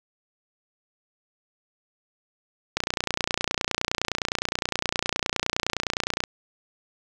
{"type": "click train", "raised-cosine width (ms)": 0.2, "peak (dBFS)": -6, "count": 104, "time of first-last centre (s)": [2.77, 6.238], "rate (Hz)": 29.7, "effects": []}